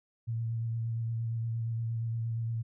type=tone with vibrato; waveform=sine; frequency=114.6 Hz; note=A#2; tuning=29 cents flat; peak=-30 dBFS; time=0.27-2.63 s; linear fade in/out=20 ms; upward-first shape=sine; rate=8.6 Hz; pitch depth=22 cents each way; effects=none